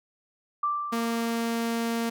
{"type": "tone with exponential decay", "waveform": "sine", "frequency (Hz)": 1174.7, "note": "D6", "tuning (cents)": 0, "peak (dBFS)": -22, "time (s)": [0.63, 1.78], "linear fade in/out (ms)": 5, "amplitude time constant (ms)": 250}
{"type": "tone", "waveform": "sawtooth", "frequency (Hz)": 231, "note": "A#3", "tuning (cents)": -16, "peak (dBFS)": -22, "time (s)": [0.92, 2.1], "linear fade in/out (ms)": 10}
{"effects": []}